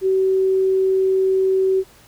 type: tone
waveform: sine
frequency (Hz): 380.5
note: F#4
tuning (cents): +48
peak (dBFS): -14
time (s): 0.01-1.84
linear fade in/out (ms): 50
effects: pink hiss -49 dBFS RMS until 2.07 s